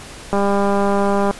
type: click train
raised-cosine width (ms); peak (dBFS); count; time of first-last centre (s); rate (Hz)
1; -5; 197; 0.33-1.31; 200
effects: pink hiss -36 dBFS RMS until 1.39 s + resampled to 24000 Hz